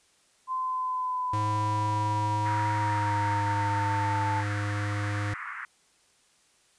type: linear sweep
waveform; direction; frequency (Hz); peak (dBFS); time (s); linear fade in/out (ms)
sine; down; 1034 to 880; -27; 0.47-4.44; 50
type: tone with pitch glide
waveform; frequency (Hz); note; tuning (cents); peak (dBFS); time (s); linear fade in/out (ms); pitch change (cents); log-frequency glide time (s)
square; 105.8 to 102.85; G#2 to G#2; +33 to -16; -29; 1.33-5.34; 5; -49; 2.74-3.18
type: band-pass noise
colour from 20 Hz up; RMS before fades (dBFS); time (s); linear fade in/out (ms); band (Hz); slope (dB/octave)
white; -38; 2.45-5.65; 2; 1100 to 2000; 48
effects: white hiss -64 dBFS RMS until 6.78 s + resampled to 22050 Hz